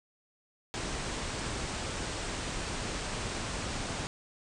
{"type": "low-pass noise", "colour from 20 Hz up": "pink", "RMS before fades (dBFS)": -36, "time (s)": [0.74, 4.07], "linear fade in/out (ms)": 0, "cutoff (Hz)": 9100, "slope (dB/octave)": 96, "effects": []}